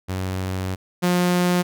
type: tone pair in turn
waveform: sawtooth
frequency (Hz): 93.6 / 178.08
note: F#2 / F3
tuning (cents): +20 / +34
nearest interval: major seventh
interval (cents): 1114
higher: second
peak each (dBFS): -20 / -13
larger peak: second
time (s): 0.08-0.76 / 1.02-1.63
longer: first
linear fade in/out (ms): 20
effects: none